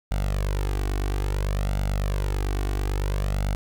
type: tone with flanger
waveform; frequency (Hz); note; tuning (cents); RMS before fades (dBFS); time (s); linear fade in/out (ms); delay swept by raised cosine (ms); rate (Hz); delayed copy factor
sawtooth; 49; G1; 0; -25; 0.11-3.55; 0; 1.4 to 2.7; 0.59; +0.7
effects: none